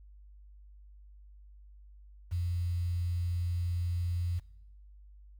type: tone with quantisation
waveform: sine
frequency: 87.4 Hz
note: F2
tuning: 2 cents sharp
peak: -29 dBFS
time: 2.31-4.4 s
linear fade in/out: 20 ms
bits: 9
effects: noise-tail reverb RT60 0.9 s tail -20 dB re dry + added 50 Hz sine -51 dBFS peak until 5.39 s